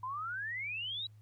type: exponential sweep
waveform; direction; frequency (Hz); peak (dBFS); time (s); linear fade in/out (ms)
sine; up; 987.8 to 3951; -36; 0.03-1.07; 5
effects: added 106 Hz sine -54 dBFS peak until 1.21 s + pink hiss -75 dBFS RMS until 1.21 s